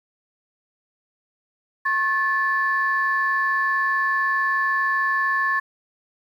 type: tone pair together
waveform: sine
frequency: 1086.7 / 1742 Hz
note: C#6 / A6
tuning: -35 / -18 cents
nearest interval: minor sixth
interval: 817 cents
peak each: -22 / -20 dBFS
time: 1.85-5.6 s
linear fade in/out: 10 ms
effects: tanh soft clip ceiling -11 dBFS + 9-bit